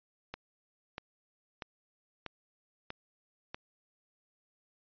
click train, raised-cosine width 0.3 ms, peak -23 dBFS, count 6, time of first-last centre 0.34-3.545 s, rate 1.56 Hz, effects resampled to 11025 Hz

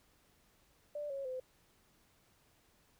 sine tone with pitch steps, 589 / 549.6 / 512.8 Hz, D5 / C#5 / C5, +5 / -15 / -35 cents, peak -38 dBFS, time 0.95-1.4 s, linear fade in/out 5 ms, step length 150 ms, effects pink hiss -70 dBFS RMS until 2.99 s

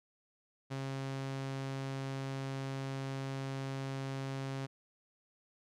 sawtooth tone, 135.1 Hz, C#3, 44 cents flat, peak -33 dBFS, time 0.7-4.67 s, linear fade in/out 20 ms, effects low-pass 7000 Hz 12 dB/octave

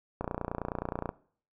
click train, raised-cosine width 1 ms, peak -18 dBFS, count 27, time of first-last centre 0.21-1.091 s, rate 29.5 Hz, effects noise-tail reverb RT60 0.5 s tail -19 dB re dry

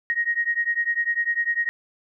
sine beating tone pair, 1872 / 1882 Hz, A#6 / A#6, +7 / +16 cents, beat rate 10 Hz, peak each -24 dBFS, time 0.1-1.69 s, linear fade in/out 0 ms, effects none

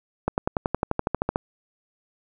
accelerating click train, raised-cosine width 1 ms, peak -8 dBFS, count 14, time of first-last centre 0.28-1.359 s, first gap 99 ms, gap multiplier 0.97, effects none

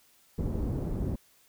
pink low-pass noise, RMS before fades -31 dBFS, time 0.38-1.16 s, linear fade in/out 10 ms, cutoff 320 Hz, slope 12 dB/octave, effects white hiss -63 dBFS RMS until 1.48 s

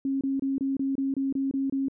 sine tone bursts, 271.2 Hz, C#4, 38 cents flat, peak -24 dBFS, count 10, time 0.05-1.884 s, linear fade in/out 2 ms, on 160 ms, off 26 ms, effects none

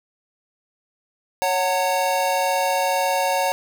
square chord, F# major, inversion second, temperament equal with one note detuned, 554.4 / 740 / 910 Hz, C#5 / F#5 / A#5, 0 / 0 / -42 cents, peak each -24 dBFS, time 1.42-3.52 s, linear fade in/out 0 ms, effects none

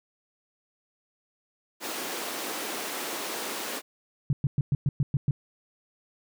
pink high-pass noise, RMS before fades -34 dBFS, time 1.8-3.82 s, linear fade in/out 50 ms, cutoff 270 Hz, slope 24 dB/octave
sine tone bursts, 139.9 Hz, C#3, 16 cents sharp, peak -20 dBFS, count 8, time 4.3-5.31 s, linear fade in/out 2 ms, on 30 ms, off 110 ms
effects none

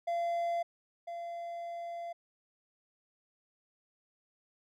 triangle tone pair in turn, 685 / 685 Hz, F5 / F5, -34 / -34 cents, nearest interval unison, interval 0 cents, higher neither, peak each -28 / -36 dBFS, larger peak first, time 0.07-0.63 / 1.07-2.13 s, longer second, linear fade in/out 10 ms, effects none

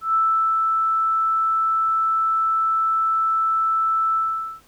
sine tone with ADSR envelope, 1320 Hz, E6, 2 cents sharp, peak -15 dBFS, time 0.01-4.61 s, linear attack 130 ms, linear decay 420 ms, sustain -2 dB, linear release 450 ms, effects pink hiss -55 dBFS RMS until 4.67 s

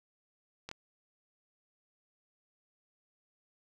clicks, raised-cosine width 0.2 ms, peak -24 dBFS, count 2, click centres 0.69 / 0.714 s, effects none

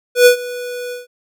square tone with ADSR envelope, 491.1 Hz, B4, 10 cents flat, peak -4 dBFS, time 0.15-1.07 s, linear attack 110 ms, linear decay 100 ms, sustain -20 dB, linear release 150 ms, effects none

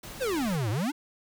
pink noise, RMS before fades -42 dBFS, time 0.03-0.56 s, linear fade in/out 5 ms
square exponential two-way sweep, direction down then up, 563 to 99.1 to 320.3 Hz, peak -27 dBFS, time 0.2-0.92 s, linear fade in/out 20 ms, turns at 0.7 s
effects none

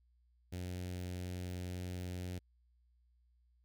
sawtooth tone with notch filter, 90.2 Hz, F#2, 44 cents flat, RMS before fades -42 dBFS, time 0.52-2.39 s, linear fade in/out 10 ms, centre 1100 Hz, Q 0.83, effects added 60 Hz sine -68 dBFS peak until 3.64 s

